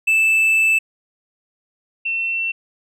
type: tone pair in turn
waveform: triangle / sine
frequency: 2637 / 2699 Hz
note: E7 / E7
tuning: 0 / +40 cents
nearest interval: unison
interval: 40 cents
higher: second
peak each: -11 / -19 dBFS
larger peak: first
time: 0.07-0.79 / 2.05-2.52 s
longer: first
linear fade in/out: 10 ms
effects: none